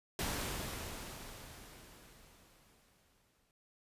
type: noise with exponential decay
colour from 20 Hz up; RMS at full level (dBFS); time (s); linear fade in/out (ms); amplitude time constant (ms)
pink; -36; 0.19-3.51; 1; 720
effects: resampled to 32000 Hz